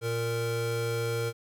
square tone pair together, 116.54 / 463.3 Hz, A#2 / A#4, 0 / -11 cents, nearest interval 2 octaves, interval 2389 cents, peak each -32 / -31 dBFS, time 0.01-1.33 s, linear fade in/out 50 ms, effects none

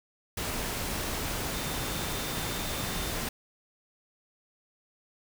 sine tone in noise, 3600 Hz, A7, 39 cents sharp, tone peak -44 dBFS, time 1.54-3.12 s, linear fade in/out 5 ms, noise pink, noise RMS -33 dBFS, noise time 0.37-3.29 s, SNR -14 dB, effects none

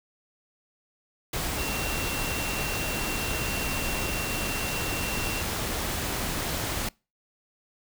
sine tone in noise, 2733 Hz, F7, 38 cents flat, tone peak -34 dBFS, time 1.58-5.42 s, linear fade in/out 5 ms, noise pink, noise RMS -30 dBFS, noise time 1.33-6.89 s, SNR -7 dB, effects noise-tail reverb RT60 0.3 s tail -26 dB re dry

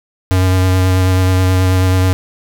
square tone with vibrato, 92.8 Hz, F#2, 6 cents sharp, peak -10 dBFS, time 0.31-2.13 s, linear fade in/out 0 ms, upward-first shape sine, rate 9.3 Hz, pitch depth 16 cents each way, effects none

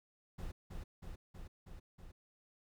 brown noise with echo, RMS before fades -43 dBFS, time 0.38-0.52 s, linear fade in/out 10 ms, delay 320 ms, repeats 5, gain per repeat -2 dB, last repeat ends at 2.12 s, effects none

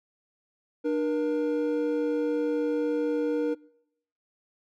triangle tone pair together, 299.7 / 475.7 Hz, D4 / A#4, +35 / +35 cents, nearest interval minor sixth, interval 800 cents, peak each -25 dBFS, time 0.84-3.55 s, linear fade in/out 20 ms, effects noise-tail reverb RT60 0.8 s tail -25 dB re dry

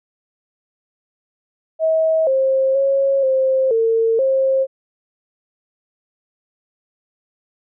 sine tone with pitch steps, 641 / 532 / 547 / 527 / 452.8 / 533 Hz, E5 / C5 / C#5 / C5 / A4 / C5, -49 / +29 / -23 / +12 / +50 / +32 cents, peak -13 dBFS, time 1.79-4.67 s, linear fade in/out 50 ms, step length 480 ms, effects none

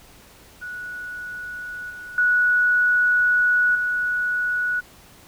sine tone with level steps, 1468 Hz, F#6, 14 cents flat, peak -30 / -34 / -15 / -20 dBFS, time 0.61-4.81 s, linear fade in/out 20 ms, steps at 1.9 / 2.18 / 3.75 s, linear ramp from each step 2 ms, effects pink hiss -49 dBFS RMS until 5.27 s

